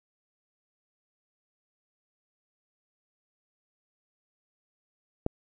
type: click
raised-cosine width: 2 ms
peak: -13 dBFS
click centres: 5.264 s
effects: none